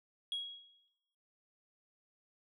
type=tone with exponential decay; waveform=sine; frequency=3310 Hz; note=G#7; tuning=6 cents flat; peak=-31 dBFS; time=0.32-0.88 s; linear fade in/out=1 ms; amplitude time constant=120 ms; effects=noise-tail reverb RT60 1.0 s tail -20 dB re dry + tanh soft clip ceiling -33 dBFS